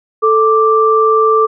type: tone pair together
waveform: sine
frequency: 440 / 1175.6 Hz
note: A4 / D6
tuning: 0 / +1 cents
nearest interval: octave + perfect fourth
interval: 1701 cents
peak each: -10 dBFS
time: 0.22-1.47 s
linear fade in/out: 20 ms
effects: none